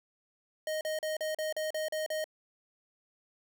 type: tone bursts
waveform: square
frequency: 622.3 Hz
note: D#5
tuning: in tune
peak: -32 dBFS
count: 9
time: 0.67-2.242 s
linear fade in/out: 2 ms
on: 140 ms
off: 39 ms
effects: none